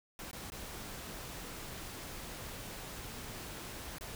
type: noise with dropouts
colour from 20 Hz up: pink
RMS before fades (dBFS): -45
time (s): 0.19-4.15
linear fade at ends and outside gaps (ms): 1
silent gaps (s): 0.313-0.33 / 0.501-0.52 / 3.984-4.009
effects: none